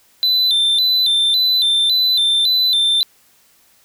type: tone with vibrato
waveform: triangle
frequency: 3780 Hz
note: A#7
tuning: 23 cents sharp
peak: -11 dBFS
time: 0.23-3.03 s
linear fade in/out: 0 ms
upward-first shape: square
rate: 1.8 Hz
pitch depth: 100 cents each way
effects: white hiss -54 dBFS RMS until 3.84 s